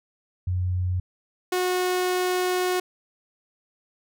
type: tone pair in turn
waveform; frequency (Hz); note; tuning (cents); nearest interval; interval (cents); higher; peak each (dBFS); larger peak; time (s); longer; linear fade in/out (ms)
sine / sawtooth; 90.8 / 364.4; F#2 / F#4; -32 / -26; 2 octaves; 2406; second; -22 / -18; second; 0.47-1 / 1.52-2.8; second; 5
effects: none